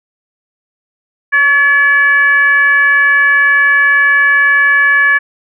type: tone with frequency modulation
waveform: sine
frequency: 1711 Hz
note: A6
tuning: 49 cents flat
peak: -6 dBFS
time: 1.32-5.19 s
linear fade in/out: 20 ms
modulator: 584 Hz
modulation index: 0.54
effects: none